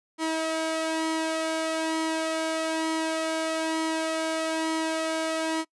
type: tone with flanger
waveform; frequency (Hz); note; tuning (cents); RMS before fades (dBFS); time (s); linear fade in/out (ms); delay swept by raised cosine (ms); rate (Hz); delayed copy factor
sawtooth; 320.8; E4; -47; -28; 0.18-5.65; 50; 0.95 to 1.79; 1.1; +0.5
effects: noise-tail reverb RT60 0.1 s tail -24 dB re dry + resampled to 24000 Hz